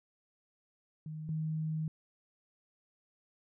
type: tone pair in turn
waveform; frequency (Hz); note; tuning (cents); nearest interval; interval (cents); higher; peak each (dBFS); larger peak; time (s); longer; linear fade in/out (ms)
sine; 155.56 / 157.1; D#3 / D#3; 0 / +17; unison; 17; second; -39 / -32; second; 1.06-1.29 / 1.29-1.88; second; 2
effects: none